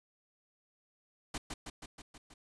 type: noise with echo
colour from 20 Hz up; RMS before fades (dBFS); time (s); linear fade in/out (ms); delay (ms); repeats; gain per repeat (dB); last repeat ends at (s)
pink; -38; 1.34-1.38; 5; 160; 6; -3; 2.34
effects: resampled to 22050 Hz